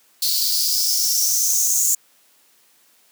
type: noise with high-pass filter sweep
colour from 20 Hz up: blue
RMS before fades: -19 dBFS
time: 0.22-1.95 s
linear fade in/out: 5 ms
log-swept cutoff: 4300 to 7000 Hz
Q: 7.1
effects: white hiss -57 dBFS RMS until 3.11 s + high-pass 200 Hz 12 dB/octave